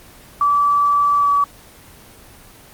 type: tone with pitch glide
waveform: sine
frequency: 1155 to 1143.1 Hz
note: D6 to D6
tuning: -29 to -47 cents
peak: -12 dBFS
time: 0.41-1.44 s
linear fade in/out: 2 ms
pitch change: -18 cents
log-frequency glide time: 1.17-1.3 s
effects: pink hiss -43 dBFS RMS until 2.73 s + Opus 24 kbps